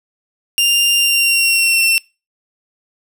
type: tone with pitch glide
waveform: sawtooth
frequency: 2794 to 2704 Hz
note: F7 to E7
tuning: 0 to +43 cents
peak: -8 dBFS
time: 0.58-1.98 s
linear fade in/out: 0 ms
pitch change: -57 cents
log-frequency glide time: 0.96-1.84 s
effects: noise-tail reverb RT60 0.3 s tail -25 dB re dry